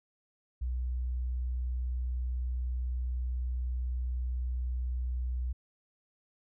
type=tone; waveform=sine; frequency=62 Hz; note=B1; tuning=7 cents sharp; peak=-30 dBFS; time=0.61-5.53 s; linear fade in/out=10 ms; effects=none